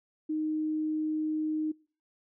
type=tone; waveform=sine; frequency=310 Hz; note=D#4; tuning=6 cents flat; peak=-28 dBFS; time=0.29-1.72 s; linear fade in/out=10 ms; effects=noise-tail reverb RT60 0.4 s tail -24 dB re dry